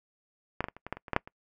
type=clicks; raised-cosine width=0.5 ms; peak=-13 / -15 / -22 / -30 / -23 / -16 / -26 / -29 / -13 / -7 / -29 dBFS; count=11; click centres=0.606 / 0.642 / 0.685 / 0.766 / 0.866 / 0.926 / 0.97 / 1.082 / 1.133 / 1.164 / 1.275 s; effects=noise-tail reverb RT60 0.1 s tail -24 dB re dry